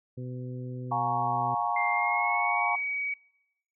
harmonic tone, 126 Hz, B2, 35 cents sharp, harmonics 1 / 2 / 3 / 4, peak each -35 / -41 / -45 / -47 dBFS, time 0.17-1.55 s, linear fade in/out 10 ms
sine chord, Bb minor seventh, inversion second, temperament equal with one note detuned, 711.9 / 830.6 / 932.3 / 1108.7 Hz, F5 / Ab5 / Bb5 / Db6, +33 / 0 / 0 / 0 cents, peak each -31 dBFS, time 0.91-2.76 s, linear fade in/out 10 ms
sine tone with pitch glide, 2100 to 2264 Hz, C7 to C#7, +6 to +36 cents, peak -28 dBFS, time 1.76-3.14 s, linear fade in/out 5 ms, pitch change +130 cents, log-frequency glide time 1.9-2.65 s
effects noise-tail reverb RT60 0.9 s tail -26 dB re dry

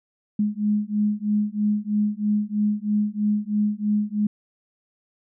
sine beating tone pair, 207.7 / 210.8 Hz, G#3 / G#3, 0 / +26 cents, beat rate 3.1 Hz, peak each -23 / -23 dBFS, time 0.39-4.27 s, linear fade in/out 5 ms, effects none

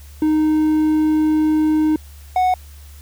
triangle tone pair in turn, 309.2 / 737 Hz, D#4 / F#5, -11 / -7 cents, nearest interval octave + minor third, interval 1504 cents, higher second, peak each -11 dBFS, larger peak neither, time 0.22-1.96 / 2.36-2.54 s, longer first, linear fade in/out 2 ms, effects added 72 Hz sine -37 dBFS peak until 3.01 s + white hiss -48 dBFS RMS until 3.01 s

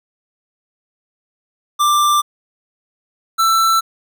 square tone pair in turn, 1182 / 1332.9 Hz, D6 / E6, +11 / +19 cents, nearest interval major second, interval 208 cents, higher second, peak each -12 dBFS, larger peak neither, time 1.79-2.22 / 3.38-3.81 s, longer neither, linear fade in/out 20 ms, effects none

